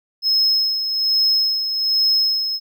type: tone with tremolo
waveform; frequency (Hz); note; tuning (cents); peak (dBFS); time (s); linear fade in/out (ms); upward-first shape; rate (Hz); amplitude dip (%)
triangle; 5170; E8; -34; -12; 0.22-2.6; 50; sine; 1.2; 55
effects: none